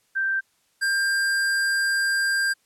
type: tone pair in turn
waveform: sine / square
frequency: 1568 / 1593.6 Hz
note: G6 / G6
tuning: 0 / +28 cents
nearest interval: unison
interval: 28 cents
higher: second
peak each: -21 dBFS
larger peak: neither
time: 0.15-0.41 / 0.81-2.54 s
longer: second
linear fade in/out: 20 ms
effects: white hiss -66 dBFS RMS until 2.65 s + low-pass 11000 Hz 12 dB/octave